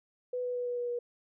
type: tone with pitch steps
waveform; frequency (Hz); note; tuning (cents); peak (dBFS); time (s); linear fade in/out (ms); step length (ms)
sine; 497 / 493.9 / 490.7 / 487.6 / 484.5 / 481.5; B4 / B4 / B4 / B4 / B4 / B4; +11 / 0 / -11 / -22 / -33 / -44; -31; 0.33-0.99; 5; 110
effects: none